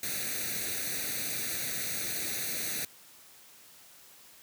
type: noise with comb filter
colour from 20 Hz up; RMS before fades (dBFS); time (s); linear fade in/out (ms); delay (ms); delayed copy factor
white; -34; 0.03-2.85; 2; 0.48; +0.8
effects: white hiss -55 dBFS RMS until 4.42 s + high-pass 80 Hz 12 dB/octave